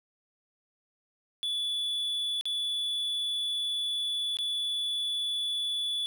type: tone with dropouts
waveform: triangle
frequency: 3443 Hz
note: A7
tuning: 38 cents flat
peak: -27 dBFS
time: 1.43-6.06 s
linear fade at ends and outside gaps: 0 ms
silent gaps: 2.411-2.455 / 4.37-4.387 s
effects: none